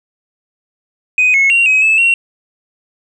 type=tone with pitch steps; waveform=sine; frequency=2501 / 2184 / 2755 / 2540 / 2611 / 2737 Hz; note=D#7 / C#7 / F7 / D#7 / E7 / F7; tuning=+8 / -26 / -24 / +35 / -17 / -36 cents; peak=-6 dBFS; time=1.18-2.14 s; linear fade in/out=2 ms; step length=160 ms; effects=tanh soft clip ceiling -5 dBFS